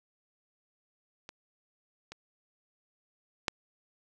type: clicks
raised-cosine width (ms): 0.2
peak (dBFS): -26 / -26 / -10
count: 3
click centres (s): 1.291 / 2.12 / 3.482
effects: none

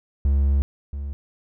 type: tone pair in turn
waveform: triangle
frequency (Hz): 69.5 / 70.47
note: C#2 / C#2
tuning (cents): +5 / +29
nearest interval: unison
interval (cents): 24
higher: second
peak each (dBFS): -14 / -25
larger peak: first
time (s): 0.25-0.62 / 0.93-1.13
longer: first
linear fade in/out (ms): 0
effects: none

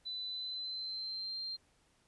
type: tone with pitch glide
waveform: sine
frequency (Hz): 3999 to 4174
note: B7 to C8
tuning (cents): +21 to -5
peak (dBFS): -38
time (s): 0.05-1.57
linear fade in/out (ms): 20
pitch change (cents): +74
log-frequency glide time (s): 0.28-1.39
effects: pink hiss -71 dBFS RMS until 2.07 s + resampled to 24000 Hz

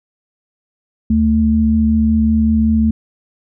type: tone pair together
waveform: sine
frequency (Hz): 75.6 / 221.5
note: D#2 / A3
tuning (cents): -49 / +12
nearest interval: octave + perfect fifth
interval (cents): 1861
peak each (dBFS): -16 / -11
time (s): 1.1-2.91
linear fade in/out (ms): 5
effects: none

